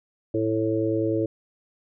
harmonic tone, 110.1 Hz, A2, 2 cents sharp, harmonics 1 / 3 / 4 / 5, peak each -30 / -24 / -27 / -29 dBFS, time 0.34-1.26 s, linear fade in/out 5 ms, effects none

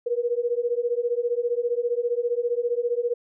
sine beating tone pair, 472 / 487 Hz, A#4 / B4, +22 / -24 cents, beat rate 15 Hz, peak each -25 / -25 dBFS, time 0.06-3.14 s, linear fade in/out 10 ms, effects none

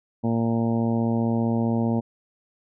harmonic tone, 115.3 Hz, A#2, 19 cents flat, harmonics 1 / 2 / 3 / 4 / 5 / 6 / 7 / 8, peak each -26 / -22 / -32 / -33 / -34 / -37 / -37 / -39 dBFS, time 0.23-2.01 s, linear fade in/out 20 ms, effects none

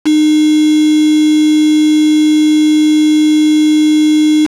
sine tone with quantisation, 305.7 Hz, D#4, 30 cents flat, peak -6 dBFS, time 0.05-4.47 s, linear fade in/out 20 ms, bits 3, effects low-pass 8000 Hz 12 dB/octave

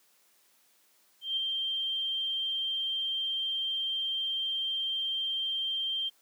sine tone with ADSR envelope, 3158 Hz, G7, 12 cents sharp, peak -26 dBFS, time 1.21-6.1 s, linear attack 160 ms, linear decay 5 ms, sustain -3 dB, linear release 22 ms, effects white hiss -66 dBFS RMS until 6.21 s + high-pass 200 Hz 12 dB/octave

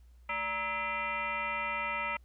sine tone with frequency modulation, 1661.2 Hz, G#6, in tune, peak -31 dBFS, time 0.29-2.17 s, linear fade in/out 5 ms, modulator 360 Hz, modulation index 2.6, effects added 60 Hz sine -54 dBFS peak until 2.24 s + pink hiss -74 dBFS RMS until 2.24 s

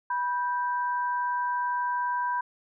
sine tone pair together, 981.2 / 1568 Hz, B5 / G6, -12 / 0 cents, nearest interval minor sixth, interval 812 cents, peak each -26 / -33 dBFS, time 0.1-2.41 s, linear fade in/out 5 ms, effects none

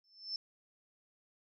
sine tone with exponential growth, 5300 Hz, E8, 9 cents sharp, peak -33 dBFS, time 0.04-0.36 s, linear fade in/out 2 ms, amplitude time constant 69 ms, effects none

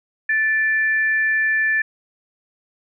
sine tone pair together, 1754.1 / 2367 Hz, A6 / D7, -6 / +13 cents, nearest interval perfect fourth, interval 519 cents, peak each -16 / -28 dBFS, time 0.29-1.82 s, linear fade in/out 5 ms, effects none

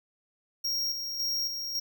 square tone with tremolo, 5588 Hz, F8, in tune, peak -28 dBFS, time 0.64-1.8 s, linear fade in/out 10 ms, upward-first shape square, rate 1.8 Hz, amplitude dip 45%, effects none

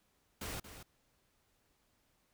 pink noise with echo, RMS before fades -42 dBFS, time 0.41-0.6 s, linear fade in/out 5 ms, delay 230 ms, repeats 1, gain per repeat -10 dB, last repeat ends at 0.83 s, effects pink hiss -75 dBFS RMS until 2.33 s

